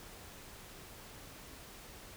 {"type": "silence", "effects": ["pink hiss -52 dBFS RMS until 2.16 s"]}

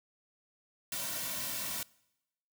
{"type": "noise with comb filter", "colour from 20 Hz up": "white", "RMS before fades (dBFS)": -37, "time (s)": [0.92, 1.83], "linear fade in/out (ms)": 2, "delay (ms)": 2.4, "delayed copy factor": -0.85, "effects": ["noise-tail reverb RT60 0.9 s tail -24 dB re dry"]}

